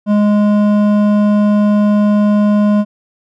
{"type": "tone with hard clipping", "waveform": "sine", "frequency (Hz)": 207.7, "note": "G#3", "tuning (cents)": 0, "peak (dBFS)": -10, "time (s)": [0.06, 2.85], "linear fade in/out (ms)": 50, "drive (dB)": 10, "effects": []}